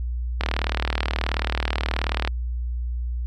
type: click train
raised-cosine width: 0.3 ms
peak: -7 dBFS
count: 73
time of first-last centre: 0.41-2.275 s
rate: 38.6 Hz
effects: added 60 Hz sine -24 dBFS peak until 3.26 s + AAC 64 kbps